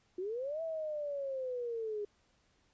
sine linear two-way sweep, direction up then down, 350 to 659.3 to 407.9 Hz, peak -35 dBFS, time 0.18-2.05 s, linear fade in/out 5 ms, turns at 0.62 s, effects pink hiss -72 dBFS RMS until 2.73 s + resampled to 16000 Hz

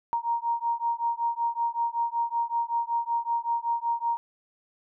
sine beating tone pair, 932.3 / 937.6 Hz, A#5 / A#5, 0 / +10 cents, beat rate 5.3 Hz, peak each -28 / -28 dBFS, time 0.13-4.17 s, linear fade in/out 0 ms, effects none

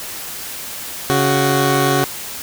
15% pulse tone pair together, 139.44 / 371.4 Hz, C#3 / F#4, +11 / +7 cents, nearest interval octave + perfect fourth, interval 1696 cents, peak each -10 dBFS, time 1.1-2.04 s, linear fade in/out 0 ms, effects white hiss -29 dBFS RMS until 2.42 s

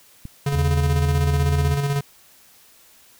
clicks, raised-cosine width 5 ms, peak -21 dBFS, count 2, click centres 0.254 / 0.529 s
square tone with tremolo, 141.3 Hz, C#3, 34 cents sharp, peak -19 dBFS, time 0.46-2.01 s, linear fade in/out 5 ms, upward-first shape square, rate 16 Hz, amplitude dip 40%
triangle tone with vibrato, 80.9 Hz, E2, 32 cents flat, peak -17 dBFS, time 0.52-1.77 s, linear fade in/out 50 ms, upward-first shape sine, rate 2.1 Hz, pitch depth 12 cents each way
effects white hiss -52 dBFS RMS until 3.19 s

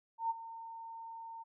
sine tone with ADSR envelope, 911 Hz, A#5, 40 cents flat, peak -29 dBFS, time 0.18-1.44 s, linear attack 120 ms, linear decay 26 ms, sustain -15 dB, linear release 22 ms, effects none

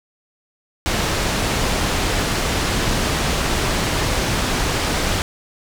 pink low-pass noise, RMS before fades -20 dBFS, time 0.86-5.22 s, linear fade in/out 0 ms, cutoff 7500 Hz, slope 12 dB/octave, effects none

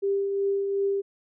sine tone with tremolo, 396.3 Hz, G4, 19 cents sharp, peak -21 dBFS, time 0.02-1.02 s, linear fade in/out 20 ms, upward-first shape triangle, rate 2.7 Hz, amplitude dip 40%, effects none

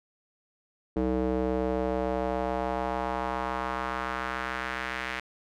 square tone with band-pass filter sweep, 63.5 Hz, B1, 49 cents sharp, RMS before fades -30 dBFS, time 0.96-5.2 s, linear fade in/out 5 ms, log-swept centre 370 to 2000 Hz, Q 1.8, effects none

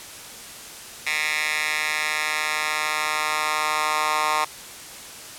10% pulse tone with high-pass filter sweep, 153.1 Hz, D#3, 28 cents flat, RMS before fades -24 dBFS, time 1.06-4.45 s, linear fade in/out 10 ms, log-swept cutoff 2000 to 1100 Hz, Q 2.6, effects white hiss -39 dBFS RMS until 5.38 s + low-pass 11000 Hz 12 dB/octave

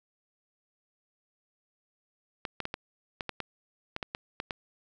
clicks, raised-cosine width 0.3 ms, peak -17 dBFS, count 12, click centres 2.452 / 2.603 / 2.654 / 2.741 / 3.208 / 3.293 / 3.403 / 3.964 / 4.028 / 4.149 / 4.401 / 4.508 s, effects none

